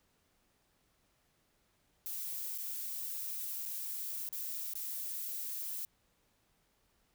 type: noise with dropouts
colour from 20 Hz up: violet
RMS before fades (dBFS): -40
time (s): 2.06-5.85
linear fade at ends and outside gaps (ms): 0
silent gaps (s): 2.578-2.584 / 3.654-3.659 / 4.289-4.327 / 4.736-4.754
effects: pink hiss -74 dBFS RMS until 7.14 s